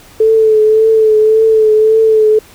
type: tone with vibrato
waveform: sine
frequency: 437 Hz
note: A4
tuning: 12 cents flat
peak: -5 dBFS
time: 0.2-2.39 s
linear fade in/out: 5 ms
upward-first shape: triangle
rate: 1.8 Hz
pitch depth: 35 cents each way
effects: pink hiss -40 dBFS RMS until 2.54 s